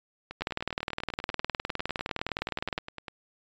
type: two click trains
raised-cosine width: 0.3 ms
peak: -22 / -13 dBFS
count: 29 / 47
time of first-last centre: 0.31-3.082 / 0.42-2.779 s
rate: 10.1 / 19.5 Hz
effects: resampled to 16000 Hz